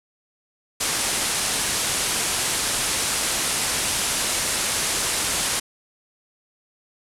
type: low-pass noise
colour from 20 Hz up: white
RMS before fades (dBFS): -24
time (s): 0.8-5.6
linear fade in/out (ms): 10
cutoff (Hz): 11000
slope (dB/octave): 48
effects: none